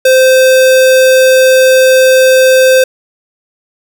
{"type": "tone", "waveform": "square", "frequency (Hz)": 519, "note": "C5", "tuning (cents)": -14, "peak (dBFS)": -4, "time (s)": [0.05, 2.84], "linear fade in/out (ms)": 5, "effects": []}